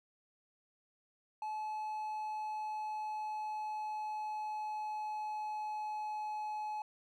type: tone with pitch glide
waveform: triangle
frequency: 859 to 851.1 Hz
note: A5 to G#5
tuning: -42 to +42 cents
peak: -35 dBFS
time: 1.42-6.82 s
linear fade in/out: 2 ms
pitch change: -16 cents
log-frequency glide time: 1.54-6.31 s
effects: none

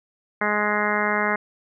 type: harmonic tone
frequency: 209.1 Hz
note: G#3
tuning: 12 cents sharp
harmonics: 1 / 2 / 3 / 4 / 5 / 6 / 7 / 8 / 9 / 10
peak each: -29 / -29 / -29 / -29 / -29 / -29 / -29 / -29 / -29 / -29 dBFS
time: 0.41-1.36 s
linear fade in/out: 5 ms
effects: none

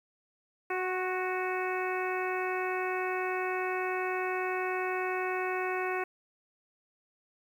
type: harmonic tone with a mistuned harmonic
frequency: 370 Hz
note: F#4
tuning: in tune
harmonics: 1 / 2 / 3 / 4 / 5 / 6 / 7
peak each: -33 / -36 / -38 / -39 / -40 / -41 / -41 dBFS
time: 0.7-6.04 s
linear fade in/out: 5 ms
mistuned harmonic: 3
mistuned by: -21 cents
effects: 10-bit

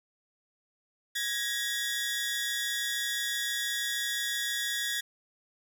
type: tone cluster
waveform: sawtooth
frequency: 1659 / 1892 / 3444 Hz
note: G#6 / A#6 / A7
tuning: -2 / +25 / -38 cents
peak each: -31 dBFS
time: 1.15-5.01 s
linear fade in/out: 10 ms
effects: none

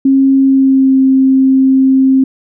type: tone with pitch glide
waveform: sine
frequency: 270 to 265.2 Hz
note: C#4 to C4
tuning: -45 to +23 cents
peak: -5 dBFS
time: 0.05-2.24 s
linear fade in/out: 5 ms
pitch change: -32 cents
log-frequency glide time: 0.35-0.99 s
effects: none

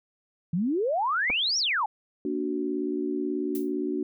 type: exponential two-way sweep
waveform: sine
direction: up then down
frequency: 158.6 to 5830 to 784 Hz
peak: -23 dBFS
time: 0.53-1.86 s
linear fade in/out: 5 ms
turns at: 1.58 s
type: clicks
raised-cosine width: 1 ms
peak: -20 dBFS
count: 2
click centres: 1.299 / 1.303 s
type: chord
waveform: sine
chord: Bb augmented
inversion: none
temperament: equal with one note detuned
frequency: 233.1 / 291.1 / 370 Hz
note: Bb3 / D4 / F#4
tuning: 0 / -15 / 0 cents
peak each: -34 / -29 / -30 dBFS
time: 2.25-4.03 s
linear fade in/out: 2 ms
type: noise with exponential decay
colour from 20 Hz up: violet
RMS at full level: -35 dBFS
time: 3.55-3.72 s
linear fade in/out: 1 ms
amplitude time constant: 35 ms
effects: none

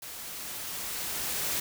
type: noise with level ramp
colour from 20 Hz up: white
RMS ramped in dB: -42 to -30 dBFS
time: 0.02-1.6 s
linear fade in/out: 5 ms
effects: none

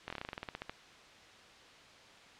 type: slowing click train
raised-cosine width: 0.3 ms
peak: -23 dBFS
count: 15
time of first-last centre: 0.08-0.695 s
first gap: 22 ms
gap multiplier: 1.1
effects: white hiss -56 dBFS RMS until 2.39 s + low-pass 4000 Hz 12 dB/octave

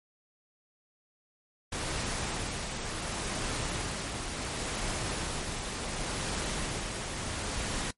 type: noise with tremolo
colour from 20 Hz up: pink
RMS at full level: -33 dBFS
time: 1.72-7.91 s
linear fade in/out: 5 ms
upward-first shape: sine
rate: 0.7 Hz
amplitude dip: 30%
effects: noise-tail reverb RT60 0.1 s tail -22 dB re dry + MP3 48 kbps

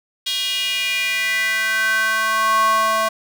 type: tone with high-pass filter sweep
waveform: square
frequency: 220 Hz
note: A3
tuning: in tune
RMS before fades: -19 dBFS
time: 0.26-3.09 s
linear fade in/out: 10 ms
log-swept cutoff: 3400 to 870 Hz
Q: 4.7
effects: none

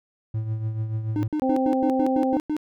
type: tone with tremolo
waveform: triangle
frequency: 110 Hz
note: A2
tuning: in tune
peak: -20 dBFS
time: 0.34-1.28 s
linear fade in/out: 5 ms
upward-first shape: triangle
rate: 6.9 Hz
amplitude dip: 60%
type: tone bursts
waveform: triangle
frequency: 303.9 Hz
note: D#4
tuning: 41 cents flat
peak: -20 dBFS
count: 9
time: 1.16-2.566 s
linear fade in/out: 0 ms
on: 70 ms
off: 97 ms
type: harmonic tone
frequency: 261.6 Hz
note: C4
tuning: in tune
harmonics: 1 / 2 / 3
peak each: -22 / -25 / -27 dBFS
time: 1.42-2.37 s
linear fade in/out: 0 ms
effects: none

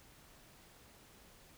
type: silence
effects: pink hiss -61 dBFS RMS until 1.57 s

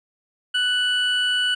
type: tone pair together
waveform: triangle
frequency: 1487.7 / 2960 Hz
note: F#6 / F#7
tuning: +9 / 0 cents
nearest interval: octave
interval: 1191 cents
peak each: -21 / -19 dBFS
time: 0.54-1.55 s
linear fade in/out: 10 ms
effects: resampled to 22050 Hz

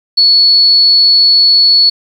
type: tone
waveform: sine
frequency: 4406 Hz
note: C#8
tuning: 11 cents flat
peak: -4 dBFS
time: 0.17-1.9 s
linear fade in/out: 10 ms
effects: 7-bit

